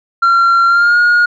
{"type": "tone with pitch glide", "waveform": "sine", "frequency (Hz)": [1372, 1435.2], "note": ["F6", "F6"], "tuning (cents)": [-31, 47], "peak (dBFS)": -4, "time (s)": [0.22, 1.26], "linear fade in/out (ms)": 10, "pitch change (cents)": 78, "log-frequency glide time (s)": [0.67, 0.98], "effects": ["tanh soft clip ceiling -6 dBFS"]}